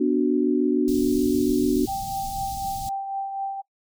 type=chord; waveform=sine; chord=B minor; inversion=none; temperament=equal; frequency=246.9 / 293.7 / 370 Hz; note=B3 / D4 / F#4; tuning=0 / 0 / 0 cents; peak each=-23 / -21 / -23 dBFS; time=0-1.86 s; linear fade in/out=10 ms
type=band-stop noise; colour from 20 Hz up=pink; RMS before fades=-36 dBFS; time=0.88-2.89 s; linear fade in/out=0 ms; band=220 to 4000 Hz; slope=24 dB/octave
type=tone with tremolo; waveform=sine; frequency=784 Hz; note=G5; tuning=in tune; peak=-24 dBFS; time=1.87-3.62 s; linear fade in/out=20 ms; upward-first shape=triangle; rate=4 Hz; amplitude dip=50%
effects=noise-tail reverb RT60 0.1 s tail -21 dB re dry